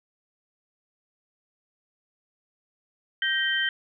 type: tone cluster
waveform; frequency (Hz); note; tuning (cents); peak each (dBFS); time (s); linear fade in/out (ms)
sine; 1570 / 1882 / 3111; G6 / A#6 / G7; +2 / +16 / -14; -27; 3.22-3.69; 2
effects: none